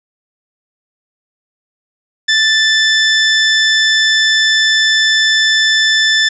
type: tone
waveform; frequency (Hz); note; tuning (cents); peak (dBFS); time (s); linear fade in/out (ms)
20% pulse; 1760; A6; 0; -4; 2.28-6.29; 10
effects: resampled to 16000 Hz + 7-bit